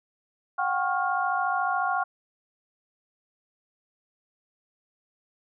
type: tone cluster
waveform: sine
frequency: 730 / 784 / 1096 / 1405 Hz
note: F#5 / G5 / C#6 / F6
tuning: -24 / 0 / -20 / +10 cents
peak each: -29 dBFS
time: 0.58-2.04 s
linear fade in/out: 10 ms
effects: none